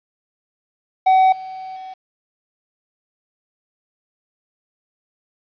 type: tone with level steps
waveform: triangle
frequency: 755 Hz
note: F#5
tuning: 35 cents sharp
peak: -8 / -27 / -29 dBFS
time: 1.06-1.94 s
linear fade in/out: 10 ms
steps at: 1.32 / 1.76 s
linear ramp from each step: 5 ms
effects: resampled to 11025 Hz + 8-bit